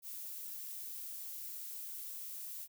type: noise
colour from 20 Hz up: violet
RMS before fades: -45 dBFS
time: 0.02-2.68 s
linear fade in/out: 50 ms
effects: none